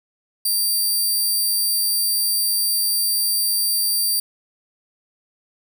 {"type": "tone", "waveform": "10% pulse", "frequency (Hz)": 4699, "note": "D8", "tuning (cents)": 0, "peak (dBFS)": -11, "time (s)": [0.45, 4.2], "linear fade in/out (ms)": 5, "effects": []}